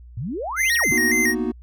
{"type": "exponential two-way sweep", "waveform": "sine", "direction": "up then down", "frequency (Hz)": [100.6, 4470, 100.6], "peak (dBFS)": -25, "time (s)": [0.17, 0.92], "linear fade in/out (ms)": 5, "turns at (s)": 0.74}
{"type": "tone with vibrato", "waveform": "square", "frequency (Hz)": 1969, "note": "B6", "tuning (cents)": -6, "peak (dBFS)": -18, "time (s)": [0.56, 1.35], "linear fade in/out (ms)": 50, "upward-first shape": "square", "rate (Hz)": 3.6, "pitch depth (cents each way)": 89}
{"type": "chord", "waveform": "triangle", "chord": "B major seventh", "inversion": "third", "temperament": "equal", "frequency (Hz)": [233.1, 246.9, 311.1, 370], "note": ["A#3", "B3", "D#4", "F#4"], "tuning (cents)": [0, 0, 0, 0], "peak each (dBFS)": -25, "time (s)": [0.91, 1.52], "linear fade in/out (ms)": 10}
{"effects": ["added 60 Hz sine -40 dBFS peak until 1.62 s"]}